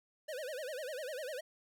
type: tone with vibrato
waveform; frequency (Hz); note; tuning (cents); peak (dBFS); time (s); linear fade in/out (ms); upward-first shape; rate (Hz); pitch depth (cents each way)
square; 559; C#5; +14; -40; 0.28-1.41; 10; sine; 10; 230
effects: none